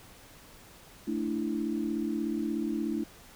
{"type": "chord", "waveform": "sine", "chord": "A suspended fourth", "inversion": "none", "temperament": "just", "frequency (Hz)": [220, 293.3, 330], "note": ["A3", "D4", "E4"], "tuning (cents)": [0, -2, 2], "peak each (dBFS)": -33, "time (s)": [1.07, 3.04], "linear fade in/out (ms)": 10, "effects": ["pink hiss -53 dBFS RMS until 3.35 s"]}